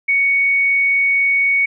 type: tone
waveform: sine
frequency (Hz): 2229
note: C#7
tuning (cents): +9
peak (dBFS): -12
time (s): 0.08-1.66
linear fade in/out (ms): 10
effects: none